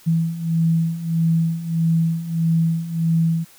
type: beating tone pair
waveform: sine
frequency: 163.4 / 165 Hz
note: E3 / E3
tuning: -15 / +2 cents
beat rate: 1.6 Hz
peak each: -22 / -18 dBFS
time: 0.06-3.45 s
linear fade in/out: 20 ms
effects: white hiss -49 dBFS RMS until 3.58 s